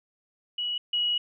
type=tone pair in turn; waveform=sine; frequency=2927 / 2912 Hz; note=F#7 / F#7; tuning=-19 / -28 cents; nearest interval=unison; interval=9 cents; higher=first; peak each=-27 / -23 dBFS; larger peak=second; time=0.58-0.78 / 0.93-1.18 s; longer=second; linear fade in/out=5 ms; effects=none